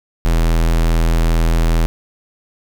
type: tone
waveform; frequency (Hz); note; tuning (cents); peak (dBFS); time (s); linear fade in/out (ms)
square; 41.2; E1; 0; -12; 0.25-1.86; 0
effects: none